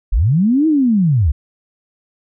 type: linear two-way sweep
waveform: sine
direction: up then down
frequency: 32.7 to 324.4 to 60.9 Hz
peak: -10 dBFS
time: 0.12-1.32 s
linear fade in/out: 10 ms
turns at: 0.67 s
effects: none